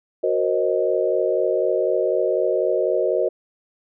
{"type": "chord", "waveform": "sine", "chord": "C half-diminished seventh", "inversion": "second", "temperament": "equal with one note detuned", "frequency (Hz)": [370, 466.2, 530.2, 622.3], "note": ["Gb4", "Bb4", "C5", "Eb5"], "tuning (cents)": [0, 0, 23, 0], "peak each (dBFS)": -23, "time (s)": [0.23, 3.29], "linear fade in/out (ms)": 10, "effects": []}